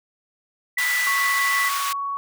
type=tone; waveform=sine; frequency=1975.5 Hz; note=B6; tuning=in tune; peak=-20 dBFS; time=0.77-1.69 s; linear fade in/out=5 ms
type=high-pass noise; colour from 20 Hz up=pink; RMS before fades=-28 dBFS; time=0.78-1.93 s; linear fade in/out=5 ms; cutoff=1100 Hz; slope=24 dB/octave
type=tone with pitch glide; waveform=sine; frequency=1108.7 to 1117.7 Hz; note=C#6 to C#6; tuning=0 to +14 cents; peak=-24 dBFS; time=1.07-2.17 s; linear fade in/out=0 ms; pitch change=+14 cents; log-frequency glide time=1.41-1.85 s
effects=none